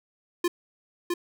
square tone with echo, 349.2 Hz, F4, in tune, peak -22 dBFS, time 0.44-0.48 s, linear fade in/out 5 ms, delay 660 ms, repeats 1, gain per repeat -3 dB, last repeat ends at 1.14 s, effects none

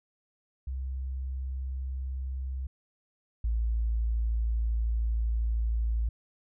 sine tone pair in turn, 65.4 / 56.4 Hz, C2 / A1, 0 / +44 cents, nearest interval minor third, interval 256 cents, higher first, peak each -31 / -25 dBFS, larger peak second, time 0.67-2.67 / 3.44-6.09 s, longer second, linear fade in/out 5 ms, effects none

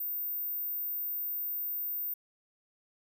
sine tone, 14550 Hz, A#9, 43 cents flat, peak -32 dBFS, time 0-2.14 s, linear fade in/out 5 ms, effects none

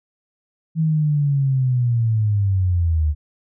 sine linear sweep, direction down, 162.2 to 73.42 Hz, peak -15 dBFS, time 0.75-3.15 s, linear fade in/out 50 ms, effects none

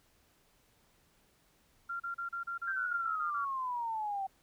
sine tone bursts, 1383 Hz, F6, 17 cents flat, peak -35 dBFS, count 11, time 1.89-3.45 s, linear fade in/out 10 ms, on 110 ms, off 35 ms
sine exponential sweep, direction down, 1600 to 763 Hz, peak -33 dBFS, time 2.67-4.27 s, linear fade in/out 10 ms
effects pink hiss -69 dBFS RMS until 4.42 s

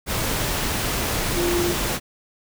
sine tone in noise, 348.2 Hz, F4, 5 cents flat, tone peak -21 dBFS, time 1.34-1.75 s, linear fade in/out 50 ms, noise pink, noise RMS -24 dBFS, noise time 0.06-2 s, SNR 0 dB, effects none

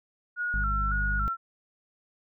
sine tone with vibrato, 1396.9 Hz, F6, in tune, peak -27 dBFS, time 0.36-1.37 s, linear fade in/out 50 ms, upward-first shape square, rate 1.8 Hz, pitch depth 60 cents each way
harmonic tone, 50.1 Hz, G1, 38 cents sharp, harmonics 1 / 2 / 3 / 4, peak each -27 / -38 / -43 / -41 dBFS, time 0.54-1.28 s, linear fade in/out 0 ms
effects none

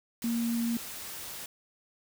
sine tone in noise, 233.1 Hz, A#3, in tune, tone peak -27 dBFS, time 0.24-0.77 s, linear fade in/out 2 ms, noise white, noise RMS -41 dBFS, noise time 0.22-1.46 s, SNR +11 dB, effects none

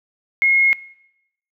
sine tone, 2158 Hz, C#7, 47 cents flat, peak -12 dBFS, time 0.42-0.73 s, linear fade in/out 0 ms, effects noise-tail reverb RT60 0.8 s tail -20 dB re dry

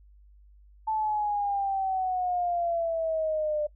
sine exponential sweep, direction down, 880 to 595 Hz, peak -25 dBFS, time 0.87-3.67 s, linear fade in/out 10 ms, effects noise-tail reverb RT60 0.1 s tail -20 dB re dry + added 50 Hz sine -52 dBFS peak until 3.75 s

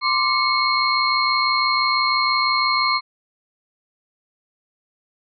sine tone cluster, 1047 / 1173 / 2190 / 4202 Hz, C6 / D6 / C#7 / C8, +1 / -2 / -22 / +7 cents, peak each -22 dBFS, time 0.01-3.01 s, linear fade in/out 50 ms, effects none

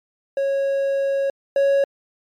triangle tone pair in turn, 550 / 554.5 Hz, C#5 / C#5, -14 / 0 cents, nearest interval unison, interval 14 cents, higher second, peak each -16 / -12 dBFS, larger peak second, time 0.37-1.3 / 1.56-1.84 s, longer first, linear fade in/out 2 ms, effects MP3 96 kbps

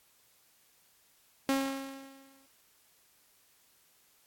sawtooth tone with exponential decay, 271 Hz, C#4, 39 cents flat, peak -21 dBFS, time 1.49-2.46 s, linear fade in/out 1 ms, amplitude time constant 210 ms, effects white hiss -66 dBFS RMS until 4.26 s + AAC 64 kbps

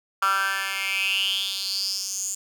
10% pulse tone with high-pass filter sweep, 194.4 Hz, G3, 14 cents flat, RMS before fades -26 dBFS, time 0.22-2.35 s, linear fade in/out 5 ms, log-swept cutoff 1300 to 7300 Hz, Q 7.7, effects none

